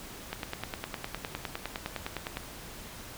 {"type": "click train", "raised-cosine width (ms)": 0.3, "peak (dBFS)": -17, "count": 21, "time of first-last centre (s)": [0.33, 2.371], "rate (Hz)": 9.8, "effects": ["pink hiss -45 dBFS RMS until 3.17 s"]}